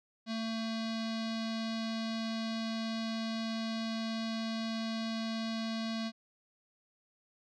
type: tone with low-pass filter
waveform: square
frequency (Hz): 224.4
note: A3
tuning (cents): +34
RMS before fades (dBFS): -36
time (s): 0.26-6.12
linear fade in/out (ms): 50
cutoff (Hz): 4400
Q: 3.7
effects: none